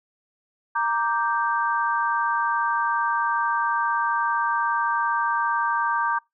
sine chord, G minor, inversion first, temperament equal, 932.3 / 1174.7 / 1568 Hz, Bb5 / D6 / G6, 0 / 0 / 0 cents, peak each -24 / -25 / -26 dBFS, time 0.75-6.19 s, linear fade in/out 10 ms, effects noise-tail reverb RT60 0.2 s tail -26 dB re dry

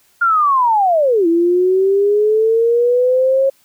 sine linear two-way sweep, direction down then up, 1419 to 330 to 545 Hz, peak -10 dBFS, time 0.21-3.5 s, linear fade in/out 10 ms, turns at 1.27 s, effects white hiss -55 dBFS RMS until 3.64 s

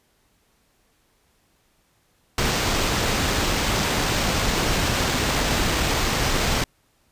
pink noise with sample-and-hold, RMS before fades -22 dBFS, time 2.38-6.64 s, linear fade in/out 2 ms, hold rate 11025 Hz, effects pink hiss -64 dBFS RMS until 7.11 s + resampled to 32000 Hz

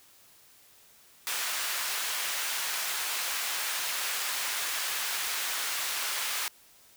pink high-pass noise, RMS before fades -32 dBFS, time 1.27-6.48 s, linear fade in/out 0 ms, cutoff 1300 Hz, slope 12 dB/octave, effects white hiss -58 dBFS RMS until 6.96 s

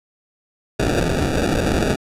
blue noise with sample-and-hold, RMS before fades -19 dBFS, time 0.79-1.96 s, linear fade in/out 10 ms, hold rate 1050 Hz, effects low-pass 10000 Hz 12 dB/octave

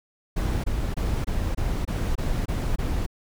brown noise bursts, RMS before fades -25 dBFS, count 9, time 0.36-3.064 s, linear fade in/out 10 ms, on 280 ms, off 23 ms, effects none

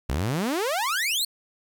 sawtooth exponential sweep, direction up, 58.27 to 4458 Hz, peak -20 dBFS, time 0.09-1.25 s, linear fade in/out 5 ms, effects 9-bit

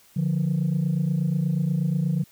sine tone pair together, 146.83 / 175.15 Hz, D3 / F3, 0 / +5 cents, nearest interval minor third, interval 305 cents, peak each -22 dBFS, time 0.16-2.24 s, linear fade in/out 10 ms, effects tanh soft clip ceiling -17 dBFS + white hiss -56 dBFS RMS until 2.31 s

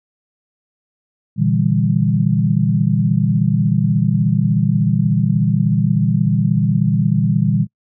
sine chord, E half-diminished seventh, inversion second, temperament just, 118.67 / 148.33 / 164.81 / 197.78 Hz, Bb2 / D3 / E3 / G3, +31 / +18 / 0 / +16 cents, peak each -18 dBFS, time 1.36-7.67 s, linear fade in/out 50 ms, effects noise-tail reverb RT60 0.1 s tail -24 dB re dry

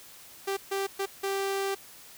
sawtooth tone bursts at uneven times, 392 Hz, G4, in tune, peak -24 dBFS, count 4, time 0.47-0.57 / 0.71-0.87 / 0.99-1.06 / 1.23-1.75 s, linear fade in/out 10 ms, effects white hiss -50 dBFS RMS until 2.17 s

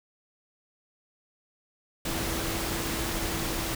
sine tone in noise, 330 Hz, E4, 2 cents sharp, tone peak -37 dBFS, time 2.05-3.75 s, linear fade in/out 5 ms, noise pink, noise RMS -31 dBFS, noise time 2.05-3.75 s, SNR -9 dB, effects none

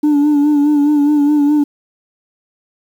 sine tone with vibrato, 293 Hz, D4, 4 cents flat, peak -6 dBFS, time 0.03-1.64 s, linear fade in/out 10 ms, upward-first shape sine, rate 4.8 Hz, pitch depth 44 cents each way, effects tanh soft clip ceiling -8 dBFS + 7-bit

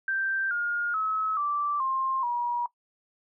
sine tone with pitch steps, 1568 / 1421.3 / 1288.4 / 1167.9 / 1058.7 / 959.7 Hz, G6 / F6 / E6 / D6 / C6 / B5, 0 / +30 / -40 / -10 / +20 / -50 cents, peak -25 dBFS, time 0.08-2.66 s, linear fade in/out 2 ms, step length 430 ms, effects noise-tail reverb RT60 0.1 s tail -19 dB re dry

